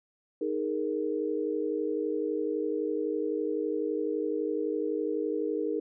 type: chord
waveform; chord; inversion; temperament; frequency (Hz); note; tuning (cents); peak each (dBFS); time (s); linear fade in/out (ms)
sine; D# suspended fourth; none; just; 311.1 / 414.8 / 466.7; D#4 / G#4 / A#4; 0 / -2 / +2; -32; 0.41-5.8; 5
effects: none